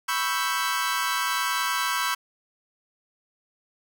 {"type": "chord", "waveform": "sawtooth", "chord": "C# half-diminished seventh", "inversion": "third", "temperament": "equal", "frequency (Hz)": [987.8, 1108.7, 1318.5, 1568], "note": ["B5", "C#6", "E6", "G6"], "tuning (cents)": [0, 0, 0, 0], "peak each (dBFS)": -26, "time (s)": [0.08, 2.15], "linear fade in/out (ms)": 10, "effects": []}